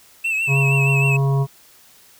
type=tone with vibrato; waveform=triangle; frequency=2637 Hz; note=E7; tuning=in tune; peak=-17 dBFS; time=0.24-1.17 s; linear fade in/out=10 ms; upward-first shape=triangle; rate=6.4 Hz; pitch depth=67 cents each way
type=harmonic tone; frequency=137.3 Hz; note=C#3; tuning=16 cents flat; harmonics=1 / 3 / 5 / 7 / 8; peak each=-15 / -27 / -32 / -32 / -35 dBFS; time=0.47-1.47 s; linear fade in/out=50 ms
effects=white hiss -50 dBFS RMS until 2.19 s